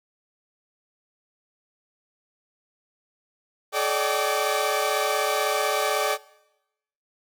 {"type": "tone cluster", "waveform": "sawtooth", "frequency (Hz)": [428.6, 570, 606, 771, 1162], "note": ["A4", "C#5", "D#5", "G5", "D6"], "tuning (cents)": [-45, 48, -46, -29, -19], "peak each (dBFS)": -25, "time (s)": [3.72, 6.18], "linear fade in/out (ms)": 50, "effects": ["noise-tail reverb RT60 0.9 s tail -21 dB re dry"]}